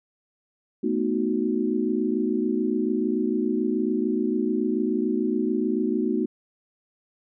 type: chord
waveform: sine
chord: B dominant seventh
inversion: third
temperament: equal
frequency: 220 / 246.9 / 311.1 / 370 Hz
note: A3 / B3 / D#4 / F#4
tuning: 0 / 0 / 0 / 0 cents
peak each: -27 dBFS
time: 0.83-6.26 s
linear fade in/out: 10 ms
effects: none